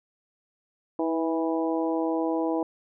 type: harmonic tone with a mistuned harmonic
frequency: 163.8 Hz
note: E3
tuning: 11 cents flat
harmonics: 2 / 3 / 4 / 5 / 6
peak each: -26 / -30 / -32 / -34 / -36 dBFS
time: 0.99-2.63 s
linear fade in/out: 2 ms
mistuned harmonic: 2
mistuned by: -21 cents
effects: none